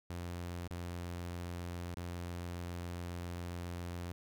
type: tone with dropouts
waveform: sawtooth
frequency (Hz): 87.31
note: F2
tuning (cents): 0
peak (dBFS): -36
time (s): 0.1-4.12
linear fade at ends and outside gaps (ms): 0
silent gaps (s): 0.676-0.708 / 1.944-1.971
effects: none

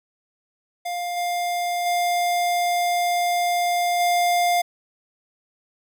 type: tone with level steps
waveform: square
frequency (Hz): 703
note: F5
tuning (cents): +11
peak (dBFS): -26 / -23 / -20 / -18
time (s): 0.85-4.62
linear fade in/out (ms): 10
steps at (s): 1.16 / 1.85 / 3.99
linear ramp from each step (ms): 20
effects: none

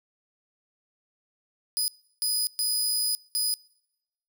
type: tone bursts at uneven times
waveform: 20% pulse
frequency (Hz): 4978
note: D#8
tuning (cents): 0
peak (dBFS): -18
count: 4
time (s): 1.77-1.88 / 2.22-2.47 / 2.59-3.15 / 3.35-3.54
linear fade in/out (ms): 0
effects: noise-tail reverb RT60 0.9 s tail -26 dB re dry

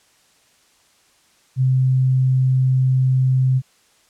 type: tone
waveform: sine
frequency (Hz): 130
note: C3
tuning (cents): -11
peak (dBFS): -13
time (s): 1.56-3.62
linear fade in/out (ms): 50
effects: white hiss -57 dBFS RMS until 4.09 s + low-pass 9000 Hz 12 dB/octave

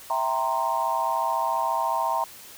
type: chord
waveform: sine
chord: C dominant seventh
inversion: first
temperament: equal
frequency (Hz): 659.3 / 784 / 932.3 / 1046.5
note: E5 / G5 / Bb5 / C6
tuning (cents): 0 / 0 / 0 / 0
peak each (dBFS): -30 / -30 / -25 / -29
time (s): 0.1-2.24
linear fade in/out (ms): 2
effects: white hiss -45 dBFS RMS until 2.57 s

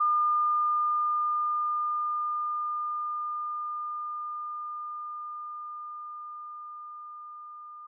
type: tone with level ramp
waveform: sine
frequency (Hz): 1209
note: D6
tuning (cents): +50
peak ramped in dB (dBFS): -21 to -42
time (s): 0-7.87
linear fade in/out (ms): 10
effects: none

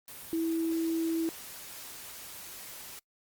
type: tone in noise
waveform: sine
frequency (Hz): 327.9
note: E4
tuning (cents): -9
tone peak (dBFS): -27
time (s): 0.33-1.29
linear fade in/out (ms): 0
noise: white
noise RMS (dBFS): -45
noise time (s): 0.08-2.99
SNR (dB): +15
effects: noise-tail reverb RT60 0.1 s tail -23 dB re dry + Opus 32 kbps

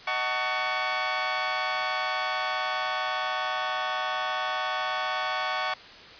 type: chord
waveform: 20% pulse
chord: D# half-diminished seventh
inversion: none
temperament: just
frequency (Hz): 622.3 / 746.7 / 896 / 1120.1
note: D#5 / F#5 / A5 / C#6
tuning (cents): 0 / +16 / +31 / +18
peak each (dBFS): -30 / -26 / -30 / -25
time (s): 0.07-5.74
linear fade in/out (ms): 5
effects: white hiss -46 dBFS RMS until 6.19 s + resampled to 11025 Hz

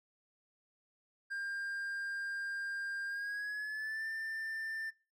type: tone with pitch glide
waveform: triangle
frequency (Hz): 1600 to 1785.6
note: G6 to A6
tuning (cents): +35 to +25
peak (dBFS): -35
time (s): 1.3-4.91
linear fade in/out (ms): 20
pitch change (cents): +190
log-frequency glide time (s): 3.06-4.08
effects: noise-tail reverb RT60 0.3 s tail -23 dB re dry

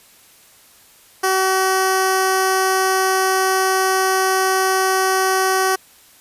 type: tone with notch filter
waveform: 10% pulse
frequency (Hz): 378.9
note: F#4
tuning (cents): +41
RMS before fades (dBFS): -17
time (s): 1.23-5.76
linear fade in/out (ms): 10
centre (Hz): 2400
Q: 1.9
effects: white hiss -49 dBFS RMS until 6.2 s + resampled to 32000 Hz

